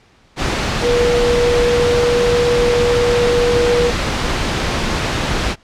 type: tone in noise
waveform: sine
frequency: 481.5 Hz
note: B4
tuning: 44 cents flat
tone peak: -12 dBFS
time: 0.81-3.92 s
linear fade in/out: 50 ms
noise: pink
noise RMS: -18 dBFS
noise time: 0.36-5.56 s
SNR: +3 dB
effects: pink hiss -51 dBFS RMS until 5.63 s + low-pass 5000 Hz 12 dB/octave